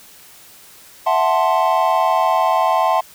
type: chord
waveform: triangle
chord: F# half-diminished seventh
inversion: third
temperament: equal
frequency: 659.3 / 740 / 880 / 1046.5 Hz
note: E5 / F#5 / A5 / C6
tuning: 0 / 0 / 0 / 0 cents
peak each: -17 dBFS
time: 1.06-3.01 s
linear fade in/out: 10 ms
effects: white hiss -44 dBFS RMS until 3.14 s